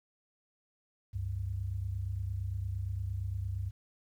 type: tone pair together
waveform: sine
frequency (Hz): 69.3 / 98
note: C#2 / G2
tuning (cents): 0 / 0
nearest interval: tritone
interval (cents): 600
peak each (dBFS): -38 / -34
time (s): 1.13-3.71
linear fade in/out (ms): 20
effects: 11-bit